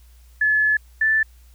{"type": "tone pair in turn", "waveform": "sine", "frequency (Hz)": [1718, 1759.2], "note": ["A6", "A6"], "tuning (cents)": [-42, -1], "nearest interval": "unison", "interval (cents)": 41, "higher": "second", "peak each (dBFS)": -15, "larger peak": "neither", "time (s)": [[0.41, 0.77], [1.01, 1.23]], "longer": "first", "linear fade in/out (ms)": 5, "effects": ["added 60 Hz sine -46 dBFS peak until 1.54 s", "white hiss -59 dBFS RMS until 1.54 s"]}